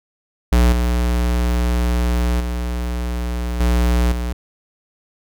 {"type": "tone with level steps", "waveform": "square", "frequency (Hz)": 60.1, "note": "B1", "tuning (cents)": -46, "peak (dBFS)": [-11, -16, -21, -14, -21], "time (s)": [0.52, 4.33], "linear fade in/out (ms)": 5, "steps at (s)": [0.72, 2.4, 3.6, 4.12], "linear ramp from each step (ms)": 2, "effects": []}